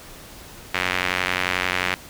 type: tone with band-pass filter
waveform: sawtooth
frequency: 91.3 Hz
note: F#2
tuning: 23 cents flat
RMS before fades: -24 dBFS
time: 0.74-1.95 s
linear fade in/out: 5 ms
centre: 2200 Hz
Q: 1.7
effects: pink hiss -42 dBFS RMS until 2.09 s